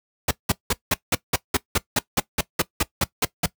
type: noise bursts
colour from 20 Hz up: pink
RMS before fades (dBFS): -19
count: 16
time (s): 0.28-3.46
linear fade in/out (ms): 5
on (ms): 30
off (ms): 180
effects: noise-tail reverb RT60 0.1 s tail -19 dB re dry + high-pass 60 Hz 12 dB/octave